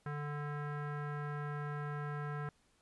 square tone with low-pass filter, 146.83 Hz, D3, in tune, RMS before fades -40 dBFS, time 0.06-2.49 s, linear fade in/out 2 ms, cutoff 1500 Hz, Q 3.6, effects pink hiss -72 dBFS RMS until 2.81 s + resampled to 24000 Hz

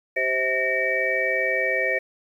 sine tone cluster, 388 / 522 / 643 / 1841 / 2289 Hz, G4 / C5 / E5 / A#6 / D7, -18 / -4 / -43 / -22 / -45 cents, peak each -32 / -27 / -29 / -25 / -25 dBFS, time 0.16-1.99 s, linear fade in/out 10 ms, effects 9-bit

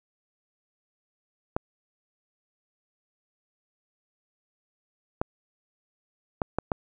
clicks, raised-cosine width 1 ms, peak -11 dBFS, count 5, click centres 1.565 / 5.215 / 6.418 / 6.586 / 6.718 s, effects none

